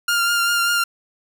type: tone with vibrato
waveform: sawtooth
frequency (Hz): 1399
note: F6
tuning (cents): +3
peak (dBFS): -13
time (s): 0.08-0.84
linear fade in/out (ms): 5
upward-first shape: triangle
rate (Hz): 5.1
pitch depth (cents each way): 23
effects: none